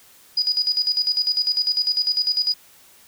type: tone with tremolo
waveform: sine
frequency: 4925 Hz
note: D#8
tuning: 19 cents flat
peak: -16 dBFS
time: 0.37-2.54 s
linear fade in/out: 5 ms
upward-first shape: square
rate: 10 Hz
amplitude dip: 70%
effects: white hiss -51 dBFS RMS until 3.07 s